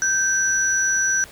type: tone pair together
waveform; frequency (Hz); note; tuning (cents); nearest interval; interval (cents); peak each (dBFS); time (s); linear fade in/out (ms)
sine; 1561 / 5894; G6 / F#8; -8 / -8; octave + major seventh; 2300; -20 / -20; 0.02-1.24; 0
effects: pink hiss -44 dBFS RMS until 1.31 s